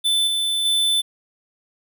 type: tone with level steps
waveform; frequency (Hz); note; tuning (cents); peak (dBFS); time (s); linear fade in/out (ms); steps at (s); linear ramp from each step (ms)
square; 3520; A7; 0; -17 / -20 / -17; 0.04-1.02; 20; 0.27 / 0.65; 5
effects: none